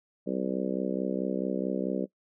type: harmonic tone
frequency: 64.6 Hz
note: C2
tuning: 21 cents flat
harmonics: 3 / 4 / 5 / 6 / 7 / 8 / 9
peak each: -33 / -34 / -35 / -36 / -36 / -37 / -38 dBFS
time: 0.26-2.06 s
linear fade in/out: 20 ms
effects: noise-tail reverb RT60 0.1 s tail -18 dB re dry